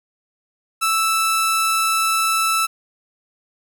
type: tone pair together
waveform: sawtooth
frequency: 1318.5 / 5274 Hz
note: E6 / E8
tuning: 0 / 0 cents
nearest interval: 2 octaves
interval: 2400 cents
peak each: -13 / -21 dBFS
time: 0.81-2.67 s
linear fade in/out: 20 ms
effects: 9-bit